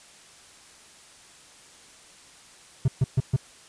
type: tone bursts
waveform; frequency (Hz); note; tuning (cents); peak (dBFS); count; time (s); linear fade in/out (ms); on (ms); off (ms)
triangle; 131; C3; +2; -15; 4; 2.85-3.364; 5; 31; 130
effects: white hiss -51 dBFS RMS until 3.68 s + resampled to 22050 Hz